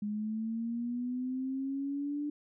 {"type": "linear sweep", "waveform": "sine", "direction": "up", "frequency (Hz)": [206.1, 295.6], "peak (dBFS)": -32, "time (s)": [0.02, 2.3], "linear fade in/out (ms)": 5, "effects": []}